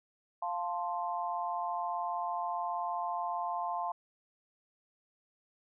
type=chord; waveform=sine; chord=F major; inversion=none; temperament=equal; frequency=698.5 / 880 / 1046.5 Hz; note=F5 / A5 / C6; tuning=0 / 0 / 0 cents; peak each=-36 / -37 / -37 dBFS; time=0.42-3.92 s; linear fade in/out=5 ms; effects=none